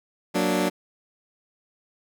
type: chord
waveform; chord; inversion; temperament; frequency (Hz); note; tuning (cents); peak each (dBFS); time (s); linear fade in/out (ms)
20% pulse; Gb augmented; none; equal; 185 / 233.1 / 293.7; Gb3 / Bb3 / D4; 0 / 0 / 0; -20 / -23 / -20; 0.34-0.7; 20
effects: none